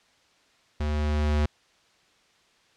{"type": "tone with level ramp", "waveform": "square", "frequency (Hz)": 74.9, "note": "D2", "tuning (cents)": 35, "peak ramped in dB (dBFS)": [-26, -21], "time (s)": [0.8, 1.46], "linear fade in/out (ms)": 5, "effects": ["white hiss -62 dBFS RMS until 2.76 s", "low-pass 5000 Hz 12 dB/octave"]}